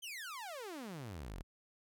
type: exponential sweep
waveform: sawtooth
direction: down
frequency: 3213 to 35.82 Hz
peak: -40 dBFS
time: 0.02-1.43 s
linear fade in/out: 20 ms
effects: none